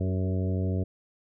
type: harmonic tone with a mistuned harmonic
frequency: 93.2 Hz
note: F#2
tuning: 13 cents sharp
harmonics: 1 / 2 / 3 / 4 / 5 / 6 / 7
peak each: -26 / -32 / -36 / -38 / -40 / -42 / -43 dBFS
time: 0-0.84 s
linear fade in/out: 10 ms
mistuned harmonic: 4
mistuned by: +24 cents
effects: none